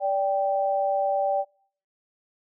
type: tone pair together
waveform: sine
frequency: 580.9 / 784 Hz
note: D5 / G5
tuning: -19 / 0 cents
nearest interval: perfect fourth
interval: 519 cents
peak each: -24 dBFS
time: 0-1.45 s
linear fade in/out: 50 ms
effects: noise-tail reverb RT60 0.5 s tail -22 dB re dry